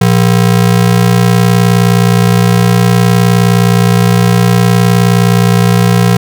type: ring-modulated tone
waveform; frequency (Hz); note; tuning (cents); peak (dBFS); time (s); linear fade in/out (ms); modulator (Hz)
square; 146.83; D3; 0; -3; 0.01-6.17; 5; 29.7
effects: none